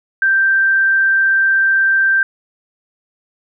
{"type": "tone", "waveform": "sine", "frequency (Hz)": 1569, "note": "G6", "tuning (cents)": 1, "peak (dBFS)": -10, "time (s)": [0.22, 2.23], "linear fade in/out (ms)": 2, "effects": []}